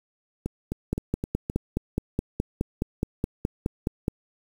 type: two click trains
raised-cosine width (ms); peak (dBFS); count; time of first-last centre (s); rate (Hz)
3; -15 / -11; 5 / 16; 0.46-1.499 / 0.93-4.081; 3.85 / 4.76
effects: 7-bit